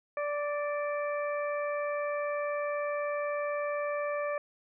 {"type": "harmonic tone with a mistuned harmonic", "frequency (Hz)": 584, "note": "D5", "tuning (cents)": -10, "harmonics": [1, 2, 3, 4], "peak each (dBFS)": [-31, -37, -41, -43], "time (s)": [0.17, 4.38], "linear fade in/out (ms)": 2, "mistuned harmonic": 3, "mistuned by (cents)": 15, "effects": []}